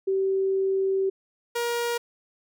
sine / sawtooth tone pair in turn, 385.4 / 473.9 Hz, G4 / A#4, -29 / +28 cents, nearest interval major third, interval 357 cents, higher second, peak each -21 dBFS, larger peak neither, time 0.07-1.1 / 1.55-1.98 s, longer first, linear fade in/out 10 ms, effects none

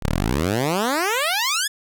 10% pulse exponential sweep, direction up, 30.87 to 1760 Hz, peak -11 dBFS, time 0.02-1.68 s, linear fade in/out 10 ms, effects none

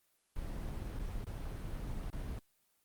brown noise with dropouts, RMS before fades -40 dBFS, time 0.36-2.39 s, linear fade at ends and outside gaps 2 ms, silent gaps 0.99-0.995 / 1.246-1.267 / 2.102-2.128 s, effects white hiss -75 dBFS RMS until 2.84 s + Opus 24 kbps

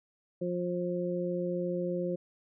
harmonic tone, 177.2 Hz, F3, 25 cents sharp, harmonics 1 / 2 / 3, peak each -34 / -34 / -34 dBFS, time 0.41-2.16 s, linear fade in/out 10 ms, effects none

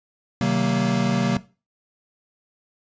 square chord, C half-diminished seventh, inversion none, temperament equal with one note detuned, 130.81 / 155.56 / 189.21 / 233.1 Hz, C3 / Eb3 / Gb3 / Bb3, 0 / 0 / +39 / 0 cents, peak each -26 / -30 / -24 / -24 dBFS, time 0.41-1.37 s, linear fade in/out 2 ms, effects noise-tail reverb RT60 0.3 s tail -17 dB re dry + resampled to 16000 Hz

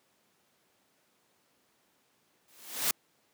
white noise with exponential growth, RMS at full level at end -25 dBFS, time 2.48-2.91 s, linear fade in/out 2 ms, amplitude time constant 93 ms, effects pink hiss -70 dBFS RMS until 3.33 s + high-pass 200 Hz 12 dB/octave

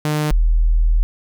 sawtooth / sine tone pair in turn, 151.3 / 40.07 Hz, D#3 / E1, -48 / -48 cents, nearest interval octave + major seventh, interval 2300 cents, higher first, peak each -13 / -11 dBFS, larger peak second, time 0.05-0.31 / 0.31-1.03 s, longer second, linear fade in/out 0 ms, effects none

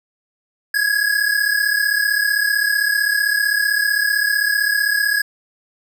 square tone pair together, 1649 / 1684.6 Hz, G#6 / G#6, -13 / +24 cents, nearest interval unison, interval 37 cents, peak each -19 dBFS, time 0.74-5.22 s, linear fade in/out 5 ms, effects none

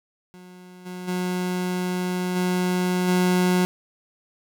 30% pulse tone with level steps, 181.3 Hz, F#3, 35 cents flat, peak -40 / -30 / -21 / -18 / -15 dBFS, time 0.34-3.65 s, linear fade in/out 0 ms, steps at 0.85 / 1.07 / 2.35 / 3.07 s, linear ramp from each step 20 ms, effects none

